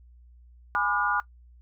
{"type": "chord", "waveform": "sine", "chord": "G# diminished seventh", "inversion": "none", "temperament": "just", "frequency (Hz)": [830.6, 996.7, 1196.1, 1435.3], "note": ["G#5", "B5", "D6", "F6"], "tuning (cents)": [0, 16, 31, 47], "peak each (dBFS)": [-30, -31, -28, -25], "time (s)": [0.75, 1.2], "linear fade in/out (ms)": 0, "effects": ["noise-tail reverb RT60 0.1 s tail -19 dB re dry", "added 60 Hz sine -50 dBFS peak until 1.61 s"]}